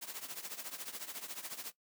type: noise with tremolo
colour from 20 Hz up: white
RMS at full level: -41 dBFS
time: 0.01-1.72 s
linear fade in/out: 20 ms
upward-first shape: triangle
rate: 14 Hz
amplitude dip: 85%
effects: noise-tail reverb RT60 0.1 s tail -17 dB re dry + high-pass 200 Hz 12 dB/octave